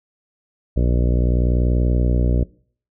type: harmonic tone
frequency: 60.6 Hz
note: B1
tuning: 32 cents flat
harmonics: 1 / 2 / 3 / 4 / 5 / 6 / 7 / 8 / 9 / 10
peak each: -16 / -22 / -26 / -28 / -30 / -32 / -33 / -34 / -35 / -36 dBFS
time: 0.76-2.44 s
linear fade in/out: 10 ms
effects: noise-tail reverb RT60 0.5 s tail -22 dB re dry